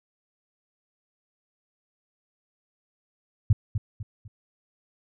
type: tone with echo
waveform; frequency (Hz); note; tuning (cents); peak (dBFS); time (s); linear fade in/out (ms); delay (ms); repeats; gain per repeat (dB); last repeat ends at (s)
sine; 104.6; G#2; +13; -13; 3.5-3.53; 5; 250; 3; -9; 4.28
effects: none